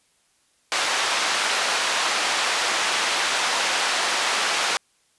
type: band-pass noise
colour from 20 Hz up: pink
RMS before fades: -23 dBFS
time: 0.72-4.77 s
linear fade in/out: 0 ms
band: 830 to 6200 Hz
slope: 12 dB/octave
effects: white hiss -64 dBFS RMS until 5.18 s + resampled to 24000 Hz